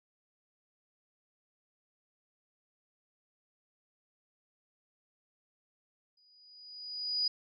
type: tone with exponential growth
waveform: sine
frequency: 4924 Hz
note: D#8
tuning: 19 cents flat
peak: -26 dBFS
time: 6.17-7.28 s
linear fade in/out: 5 ms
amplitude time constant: 240 ms
effects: none